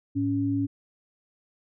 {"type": "tone pair together", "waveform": "sine", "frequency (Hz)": [107.22, 279.7], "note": ["A2", "C#4"], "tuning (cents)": [-44, 16], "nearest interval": "octave + perfect fourth", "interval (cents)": 1660, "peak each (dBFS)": [-29, -24], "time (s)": [0.15, 0.67], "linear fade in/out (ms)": 20, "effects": []}